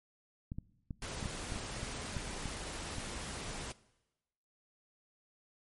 clicks, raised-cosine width 5 ms, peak -27 dBFS, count 11, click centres 0.519 / 0.585 / 0.908 / 1.228 / 1.258 / 1.522 / 1.56 / 1.831 / 2.167 / 2.457 / 2.983 s
pink noise, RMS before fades -42 dBFS, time 1.02-3.72 s, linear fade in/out 2 ms
effects noise-tail reverb RT60 1.0 s tail -20 dB re dry + MP3 48 kbps

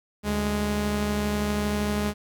sawtooth tone pair together, 73.42 / 207.7 Hz, D2 / G#3, 0 / 0 cents, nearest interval octave + tritone, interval 1800 cents, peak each -26 / -21 dBFS, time 0.23-2.14 s, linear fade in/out 50 ms, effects 10-bit

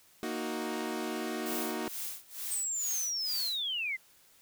sawtooth chord, D# minor, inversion second, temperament equal, 233.1 / 311.1 / 370 Hz, A#3 / D#4 / F#4, 0 / 0 / 0 cents, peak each -34 dBFS, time 0.23-1.88 s, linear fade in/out 0 ms
blue noise with tremolo, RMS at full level -37 dBFS, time 1.46-3.62 s, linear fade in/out 0 ms, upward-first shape sine, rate 2.2 Hz, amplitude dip 95%
sine linear sweep, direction down, 8340 to 1993 Hz, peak -31 dBFS, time 2.5-3.97 s, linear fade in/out 20 ms
effects white hiss -62 dBFS RMS until 4.41 s

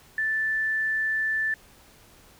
sine tone, 1760 Hz, A6, in tune, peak -23 dBFS, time 0.18-1.54 s, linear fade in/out 2 ms, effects pink hiss -54 dBFS RMS until 2.39 s

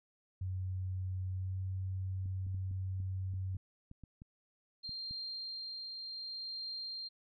sine tone with pitch glide, 93.1 to 94.29 Hz, F#2 to F#2, +11 to +33 cents, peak -35 dBFS, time 0.41-3.57 s, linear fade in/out 5 ms, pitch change +22 cents, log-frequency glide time 1.31-1.59 s
clicks, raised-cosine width 5 ms, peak -38 dBFS, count 12, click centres 2.258 / 2.467 / 2.546 / 2.713 / 3.002 / 3.338 / 3.547 / 3.914 / 4.037 / 4.219 / 4.893 / 5.11 s
sine tone with tremolo, 4186 Hz, C8, in tune, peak -39 dBFS, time 4.83-7.09 s, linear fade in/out 20 ms, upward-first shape triangle, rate 0.67 Hz, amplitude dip 30%
effects none

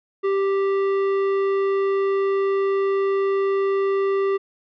triangle tone with tanh clipping, 392 Hz, G4, in tune, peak -20 dBFS, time 0.23-4.38 s, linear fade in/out 20 ms, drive 16 dB, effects none

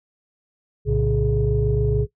sine tone cluster, 61.7 / 111.7 / 138.7 / 418.7 Hz, B1 / A2 / C#3 / G#4, -1 / +27 / +1 / +14 cents, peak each -22 dBFS, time 0.85-2.07 s, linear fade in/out 50 ms, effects noise-tail reverb RT60 0.1 s tail -18 dB re dry + tanh soft clip ceiling -9 dBFS

